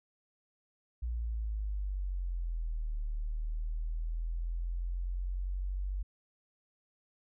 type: exponential two-way sweep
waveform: sine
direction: down then up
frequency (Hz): 59.6 to 37.39 to 48.03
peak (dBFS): -32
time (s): 1.02-6.03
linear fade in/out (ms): 10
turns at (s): 2.99
effects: none